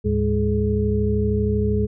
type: tone cluster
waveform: sine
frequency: 73.7 / 106.5 / 205.1 / 423.2 Hz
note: D2 / G#2 / G#3 / G#4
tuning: +7 / +44 / -21 / +33 cents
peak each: -23 dBFS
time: 0.04-1.87 s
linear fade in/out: 20 ms
effects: none